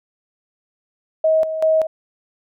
sine tone with tremolo, 635 Hz, D#5, 35 cents sharp, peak -12 dBFS, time 1.24-1.87 s, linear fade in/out 5 ms, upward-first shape square, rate 2.6 Hz, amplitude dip 65%, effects none

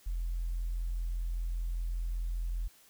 sine tone, 42.52 Hz, F1, 46 cents flat, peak -30 dBFS, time 0.06-2.68 s, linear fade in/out 10 ms, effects tanh soft clip ceiling -27 dBFS + white hiss -61 dBFS RMS until 2.89 s

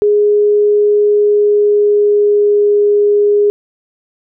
sine tone with pitch glide, 415.3 to 412.2 Hz, G#4 to G#4, 0 to -13 cents, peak -7 dBFS, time 0.02-3.5 s, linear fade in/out 0 ms, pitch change -13 cents, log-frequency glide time 1.06-2.81 s, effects none

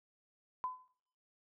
sine tone with exponential decay, 1013 Hz, B5, 44 cents sharp, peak -32 dBFS, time 0.64-0.88 s, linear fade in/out 0 ms, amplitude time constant 51 ms, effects noise-tail reverb RT60 0.6 s tail -18 dB re dry

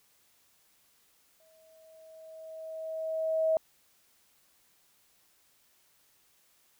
sine tone with exponential growth, 640 Hz, D#5, 49 cents sharp, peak -22 dBFS, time 1.4-3.57 s, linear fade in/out 1 ms, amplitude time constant 470 ms, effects white hiss -67 dBFS RMS until 6.79 s

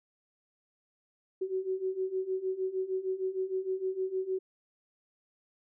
sine beating tone pair, 372.9 / 379.4 Hz, F#4 / F#4, +14 / +43 cents, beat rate 6.5 Hz, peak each -35 / -32 dBFS, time 1.41-4.39 s, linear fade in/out 10 ms, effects none

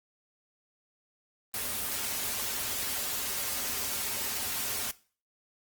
white noise with comb filter, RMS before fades -33 dBFS, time 1.54-4.91 s, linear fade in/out 2 ms, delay 6.1 ms, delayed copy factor -0.55, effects noise-tail reverb RT60 0.4 s tail -19 dB re dry + Opus 24 kbps

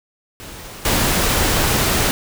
pink noise with level steps, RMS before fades -35 / -17 dBFS, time 0.4-2.11 s, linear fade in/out 0 ms, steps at 0.85 s, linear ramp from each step 2 ms, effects none

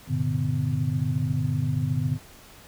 sine tone cluster, 98.1 / 119.1 / 132.7 / 147.3 / 250.7 Hz, G2 / A#2 / C3 / D3 / B3, +2 / +38 / +25 / +6 / +26 cents, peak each -31 / -27 / -34 / -26 / -33 dBFS, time 0.07-2.19 s, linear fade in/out 50 ms, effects pink hiss -49 dBFS RMS until 2.67 s

